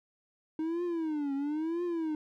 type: tone with vibrato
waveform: triangle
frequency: 311.2 Hz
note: D#4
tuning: in tune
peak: -28 dBFS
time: 0.59-2.15 s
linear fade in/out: 2 ms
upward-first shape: triangle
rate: 1 Hz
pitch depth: 230 cents each way
effects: none